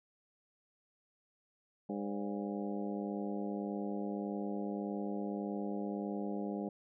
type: harmonic tone with a mistuned harmonic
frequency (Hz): 101.7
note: G#2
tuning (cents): -36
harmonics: 2 / 3 / 4 / 5 / 6 / 7 / 8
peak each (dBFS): -38 / -42 / -44 / -46 / -48 / -49 / -50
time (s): 1.89-6.69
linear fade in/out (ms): 5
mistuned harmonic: 6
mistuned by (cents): -94
effects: none